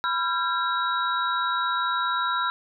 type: tone cluster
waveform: sine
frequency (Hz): 993 / 1368 / 1605 / 3841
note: B5 / F6 / G6 / B7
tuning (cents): +9 / -36 / +40 / -49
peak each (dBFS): -28 / -25 / -32 / -32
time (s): 0.04-2.5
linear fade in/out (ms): 0
effects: none